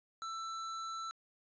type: tone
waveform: square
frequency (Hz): 1330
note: E6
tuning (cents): +15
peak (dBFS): -40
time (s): 0.22-1.11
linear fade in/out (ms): 0
effects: resampled to 16000 Hz